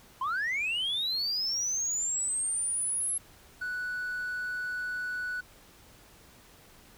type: linear sweep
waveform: sine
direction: up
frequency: 995 to 11110 Hz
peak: -26 dBFS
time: 0.21-3.18 s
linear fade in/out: 5 ms
type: tone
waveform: triangle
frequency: 1480 Hz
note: F#6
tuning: in tune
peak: -29 dBFS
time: 3.61-5.41 s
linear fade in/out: 10 ms
effects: tanh soft clip ceiling -26 dBFS + pink hiss -56 dBFS RMS until 6.97 s